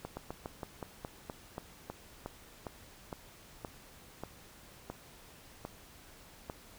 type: slowing click train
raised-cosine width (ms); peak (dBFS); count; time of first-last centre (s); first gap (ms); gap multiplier
1; -25; 18; 0.05-6.499; 120; 1.13
effects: pink hiss -56 dBFS RMS until 6.78 s